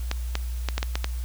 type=clicks; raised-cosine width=0.2 ms; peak=-9 dBFS; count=7; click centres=0.114 / 0.354 / 0.687 / 0.78 / 0.829 / 0.955 / 1.044 s; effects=added 60 Hz sine -27 dBFS peak until 1.24 s + white hiss -47 dBFS RMS until 1.24 s